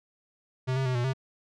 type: tone with pitch steps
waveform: square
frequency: 129.3 / 133.3 / 127.7 / 121.2 / 132.3 Hz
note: C3 / C3 / C3 / B2 / C3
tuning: -20 / +33 / -42 / -32 / +20 cents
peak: -26 dBFS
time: 0.67-1.135 s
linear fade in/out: 20 ms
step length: 93 ms
effects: low-pass 5000 Hz 12 dB/octave